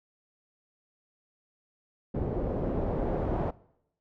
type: noise with low-pass filter sweep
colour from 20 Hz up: pink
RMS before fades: -30 dBFS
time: 2.14-3.51 s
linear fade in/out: 10 ms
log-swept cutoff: 440 to 700 Hz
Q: 1.4
effects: noise-tail reverb RT60 0.8 s tail -22 dB re dry